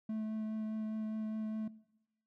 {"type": "tone with vibrato", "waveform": "triangle", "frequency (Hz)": 217.5, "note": "A3", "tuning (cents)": -20, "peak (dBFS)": -33, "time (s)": [0.09, 1.68], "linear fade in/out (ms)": 5, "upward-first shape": "triangle", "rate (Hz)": 4.9, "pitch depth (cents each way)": 11, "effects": ["noise-tail reverb RT60 0.9 s tail -20 dB re dry"]}